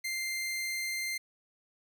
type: tone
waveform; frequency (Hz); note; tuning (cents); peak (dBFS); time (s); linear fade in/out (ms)
sawtooth; 2093; C7; 0; -29; 0.04-1.18; 10
effects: none